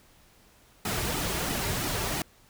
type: noise with flanger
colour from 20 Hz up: pink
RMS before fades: -30 dBFS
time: 0.85-2.22 s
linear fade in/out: 2 ms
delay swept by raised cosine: 1.8 to 4 ms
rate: 3 Hz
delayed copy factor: -0.55
effects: pink hiss -59 dBFS RMS until 2.49 s